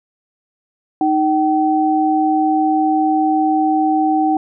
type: tone pair together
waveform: sine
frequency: 311.1 / 766 Hz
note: D#4 / G5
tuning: 0 / -40 cents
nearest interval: octave + major third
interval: 1560 cents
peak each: -15 dBFS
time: 1.01-4.37 s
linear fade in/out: 2 ms
effects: none

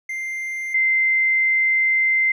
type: tone pair in turn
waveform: triangle / sine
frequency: 2093 / 2080 Hz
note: C7 / C7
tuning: 0 / -11 cents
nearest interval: unison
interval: 11 cents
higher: first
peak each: -23 / -15 dBFS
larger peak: second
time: 0.09-0.74 / 0.74-2.32 s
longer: second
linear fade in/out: 5 ms
effects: none

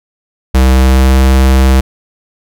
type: tone with pitch glide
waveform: square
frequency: 65 to 65.76 Hz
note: C2 to C2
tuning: -11 to +9 cents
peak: -5 dBFS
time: 0.54-1.81 s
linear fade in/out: 10 ms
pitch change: +20 cents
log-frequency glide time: 0.73-1.18 s
effects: none

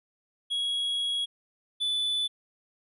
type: tone pair in turn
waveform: triangle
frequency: 3322 / 3484 Hz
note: G#7 / A7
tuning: 0 / -18 cents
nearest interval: minor second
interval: 82 cents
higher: second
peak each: -25 / -24 dBFS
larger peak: second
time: 0.5-1.26 / 1.8-2.28 s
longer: first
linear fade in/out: 20 ms
effects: resampled to 32000 Hz

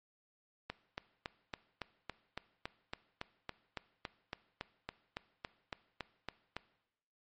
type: click train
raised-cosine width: 0.3 ms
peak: -23 dBFS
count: 22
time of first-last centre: 0.7-6.566 s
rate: 3.58 Hz
effects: noise-tail reverb RT60 0.9 s tail -18 dB re dry + MP3 32 kbps

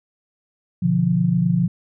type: chord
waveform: sine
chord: B diminished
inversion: none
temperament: equal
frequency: 123.47 / 146.83 / 174.61 Hz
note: B2 / D3 / F3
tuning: 0 / 0 / 0 cents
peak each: -23 / -22 / -17 dBFS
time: 0.82-1.68 s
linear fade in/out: 10 ms
effects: none

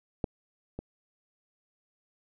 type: clicks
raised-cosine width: 2 ms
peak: -15 / -23 dBFS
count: 2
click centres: 0.242 / 0.79 s
effects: none

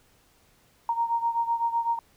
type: beating tone pair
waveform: sine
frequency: 928 / 935.9 Hz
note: A#5 / A#5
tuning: -8 / +7 cents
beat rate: 7.9 Hz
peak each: -25 / -29 dBFS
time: 0.89-1.99 s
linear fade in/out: 2 ms
effects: pink hiss -62 dBFS RMS until 2.16 s

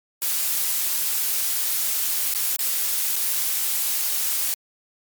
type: noise with dropouts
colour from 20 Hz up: blue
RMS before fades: -23 dBFS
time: 0.22-4.54 s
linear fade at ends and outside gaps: 0 ms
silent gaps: 2.338-2.348 / 2.562-2.591 / 3.158-3.163 s
effects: MP3 96 kbps

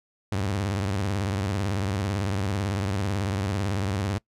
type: tone with vibrato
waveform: sawtooth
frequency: 98.3 Hz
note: G2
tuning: 5 cents sharp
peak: -21 dBFS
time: 0.32-4.18 s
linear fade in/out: 0 ms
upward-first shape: sine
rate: 18 Hz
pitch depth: 160 cents each way
effects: noise-tail reverb RT60 0.1 s tail -23 dB re dry + low-pass 9000 Hz 12 dB/octave

